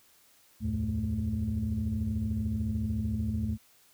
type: tone cluster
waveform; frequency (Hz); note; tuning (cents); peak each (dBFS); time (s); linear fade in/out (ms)
sine; 74.3 / 87.7 / 108.1 / 217.3; D2 / F2 / A2 / A3; +21 / +8 / -30 / -21; -34 / -34 / -33 / -31; 0.6-3.58; 50
effects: tanh soft clip ceiling -21 dBFS + white hiss -62 dBFS RMS until 3.93 s